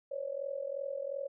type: tone with amplitude modulation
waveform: sine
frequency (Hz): 554.4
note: C#5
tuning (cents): 0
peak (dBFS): -31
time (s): 0.11-1.28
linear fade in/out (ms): 10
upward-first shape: sine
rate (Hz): 42.8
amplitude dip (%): 85
effects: none